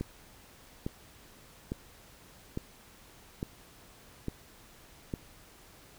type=click train; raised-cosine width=3 ms; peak=-20 dBFS; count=7; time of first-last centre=0.01-5.138 s; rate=1.17 Hz; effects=pink hiss -56 dBFS RMS until 5.98 s

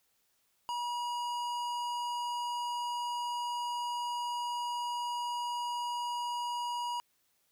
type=tone with tanh clipping; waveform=sine; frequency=962 Hz; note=B5; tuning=46 cents flat; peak=-35 dBFS; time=0.69-7 s; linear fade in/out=0 ms; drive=17 dB; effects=white hiss -74 dBFS RMS until 7.51 s

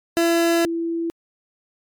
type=tone pair in turn; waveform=30% pulse / sine; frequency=336.6 / 333.7 Hz; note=E4 / E4; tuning=+36 / +21 cents; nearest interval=unison; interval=15 cents; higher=first; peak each=-13 / -21 dBFS; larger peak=first; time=0.17-0.65 / 0.65-1.1 s; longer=first; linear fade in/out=0 ms; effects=MP3 96 kbps

